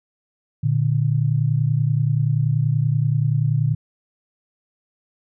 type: tone pair together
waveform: sine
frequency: 117.2 / 147.66 Hz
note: A#2 / D3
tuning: +10 / +10 cents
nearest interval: major third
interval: 400 cents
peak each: -19 dBFS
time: 0.63-3.75 s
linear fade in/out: 10 ms
effects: none